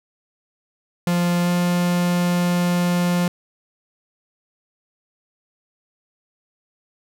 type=tone with pitch glide; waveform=45% pulse; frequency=174.61 to 176.03 Hz; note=F3 to F3; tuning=0 to +14 cents; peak=-17 dBFS; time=1.07-3.28 s; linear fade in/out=2 ms; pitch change=+14 cents; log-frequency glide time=1.43-1.49 s; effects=none